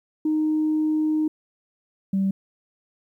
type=tone pair in turn; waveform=sine; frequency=309.4 / 193.79 Hz; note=D#4 / G3; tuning=-10 / -20 cents; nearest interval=minor sixth; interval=810 cents; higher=first; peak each=-18 dBFS; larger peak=neither; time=0.25-1.28 / 2.13-2.31 s; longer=first; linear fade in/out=5 ms; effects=tanh soft clip ceiling -15 dBFS + 10-bit